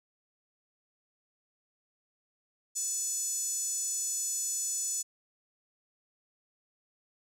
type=tone with high-pass filter; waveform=5% pulse; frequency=869 Hz; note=A5; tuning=22 cents flat; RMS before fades=-33 dBFS; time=2.75-5.03 s; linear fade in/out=20 ms; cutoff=7000 Hz; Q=5.9; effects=none